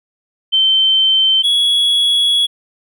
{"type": "tone pair in turn", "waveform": ["sine", "triangle"], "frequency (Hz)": [3100, 3358], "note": ["G7", "G#7"], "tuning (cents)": [-20, 18], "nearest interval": "minor second", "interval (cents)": 138, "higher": "second", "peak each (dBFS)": -9, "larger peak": "neither", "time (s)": [[0.52, 1.43], [1.43, 2.47]], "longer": "second", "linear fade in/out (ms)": 20, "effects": []}